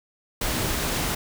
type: tone in noise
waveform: sine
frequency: 315.8 Hz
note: D#4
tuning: 26 cents sharp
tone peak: -35 dBFS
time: 0.53-0.77 s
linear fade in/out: 5 ms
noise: pink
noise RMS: -26 dBFS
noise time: 0.41-1.15 s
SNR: -12 dB
effects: none